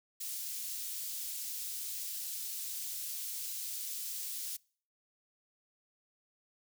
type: high-pass noise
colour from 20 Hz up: white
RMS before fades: -40 dBFS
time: 0.2-4.57 s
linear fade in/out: 10 ms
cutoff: 4400 Hz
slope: 12 dB/octave
effects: noise-tail reverb RT60 0.5 s tail -26 dB re dry